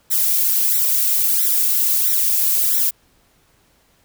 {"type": "noise with flanger", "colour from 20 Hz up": "violet", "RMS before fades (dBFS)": -17, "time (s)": [0.1, 2.91], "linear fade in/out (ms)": 20, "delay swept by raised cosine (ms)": [0.52, 2.82], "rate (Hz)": 1.5, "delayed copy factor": 0.85, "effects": ["pink hiss -58 dBFS RMS until 4.04 s"]}